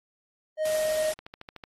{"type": "tone", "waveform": "triangle", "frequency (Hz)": 622.3, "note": "D#5", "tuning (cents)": 0, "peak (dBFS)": -22, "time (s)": [0.57, 1.14], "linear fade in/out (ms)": 50}
{"type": "noise", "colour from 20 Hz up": "white", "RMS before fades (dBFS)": -36, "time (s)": [0.65, 1.14], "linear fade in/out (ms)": 5}
{"type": "click train", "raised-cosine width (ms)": 0.3, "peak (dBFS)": -25, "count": 7, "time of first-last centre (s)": [1.19, 1.638], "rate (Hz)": 13.4}
{"effects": ["AAC 32 kbps"]}